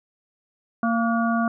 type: harmonic tone with a mistuned harmonic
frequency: 230 Hz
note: A#3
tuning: 23 cents flat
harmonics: 1 / 3 / 5 / 6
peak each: -21 / -26 / -28 / -29 dBFS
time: 0.83-1.48 s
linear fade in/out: 2 ms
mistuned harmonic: 6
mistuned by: +67 cents
effects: none